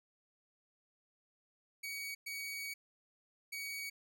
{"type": "tone bursts at uneven times", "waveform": "sawtooth", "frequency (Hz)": 2254, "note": "C#7", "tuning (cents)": 28, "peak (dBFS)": -37, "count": 3, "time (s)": [[1.83, 2.15], [2.26, 2.74], [3.52, 3.9]], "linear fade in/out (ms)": 10, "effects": []}